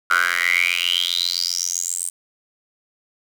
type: tone with high-pass filter sweep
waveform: 10% pulse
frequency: 87.6 Hz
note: F2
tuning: 6 cents sharp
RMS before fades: -21 dBFS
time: 0.1-2.1 s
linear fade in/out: 10 ms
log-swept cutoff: 1400 to 8900 Hz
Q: 9.7
effects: none